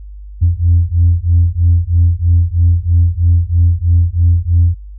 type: beating tone pair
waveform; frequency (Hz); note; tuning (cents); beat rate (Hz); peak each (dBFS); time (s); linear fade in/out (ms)
sine; 84.5 / 87.6; E2 / F2; +43 / +6; 3.1; -10; 0.41-4.75; 20
effects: tanh soft clip ceiling -2 dBFS + added 50 Hz sine -28 dBFS peak until 4.98 s